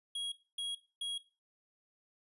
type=tone bursts; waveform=square; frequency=3300 Hz; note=G#7; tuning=12 cents flat; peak=-36 dBFS; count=3; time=0.15-1.18 s; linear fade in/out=5 ms; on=170 ms; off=260 ms; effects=noise-tail reverb RT60 0.3 s tail -17 dB re dry + resampled to 24000 Hz